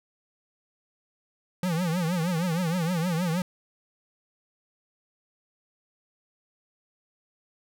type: tone with vibrato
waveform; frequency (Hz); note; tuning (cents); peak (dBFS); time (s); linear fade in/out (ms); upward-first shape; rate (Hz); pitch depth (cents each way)
square; 171.8; F3; -28; -25; 1.63-3.42; 2; triangle; 6.4; 170
effects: none